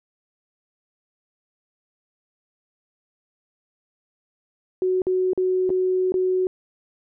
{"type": "tone with dropouts", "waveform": "sine", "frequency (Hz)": 370.4, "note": "F#4", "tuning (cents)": 2, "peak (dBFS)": -18, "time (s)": [4.82, 6.47], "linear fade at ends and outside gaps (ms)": 1, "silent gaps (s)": [[5.019, 5.068], [5.333, 5.376], [5.694, 5.702], [6.121, 6.141]], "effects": []}